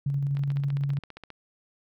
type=tone with tremolo; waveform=sine; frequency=140.2 Hz; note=C#3; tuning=20 cents sharp; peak=-23 dBFS; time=0.06-0.99 s; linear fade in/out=5 ms; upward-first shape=square; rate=12 Hz; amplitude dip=25%
type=click train; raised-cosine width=0.3 ms; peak=-26 dBFS; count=15; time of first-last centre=0.37-1.303 s; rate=15 Hz
effects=none